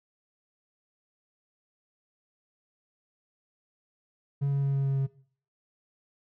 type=tone with pitch steps; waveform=triangle; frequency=140.2 / 139.31 / 138.43 / 137.55 / 136.68 / 135.82 Hz; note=C#3 / C#3 / C#3 / C#3 / C#3 / C#3; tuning=+20 / +9 / -2 / -13 / -24 / -35 cents; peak=-21 dBFS; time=4.41-5.07 s; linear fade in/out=20 ms; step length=110 ms; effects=noise-tail reverb RT60 0.5 s tail -20 dB re dry + tanh soft clip ceiling -18 dBFS